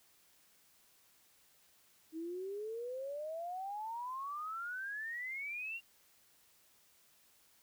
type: exponential sweep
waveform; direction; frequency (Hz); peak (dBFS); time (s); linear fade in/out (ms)
sine; up; 314.1 to 2806; -39; 2.12-5.81; 50
effects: white hiss -68 dBFS RMS until 7.62 s